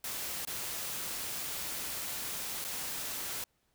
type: noise with dropouts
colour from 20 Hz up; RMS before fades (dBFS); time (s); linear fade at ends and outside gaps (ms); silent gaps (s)
white; -38; 0.04-3.44; 2; 0.451-0.473 / 2.643-2.648
effects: pink hiss -75 dBFS RMS until 3.74 s